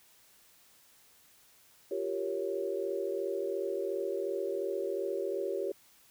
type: chord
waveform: sine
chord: G half-diminished seventh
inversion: third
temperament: equal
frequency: 349.2 / 392 / 466.2 / 554.4 Hz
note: F4 / G4 / Bb4 / Db5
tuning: 0 / 0 / 0 / 0 cents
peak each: -39 / -34 / -39 / -37 dBFS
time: 1.91-5.72 s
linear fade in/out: 5 ms
effects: white hiss -62 dBFS RMS until 6.1 s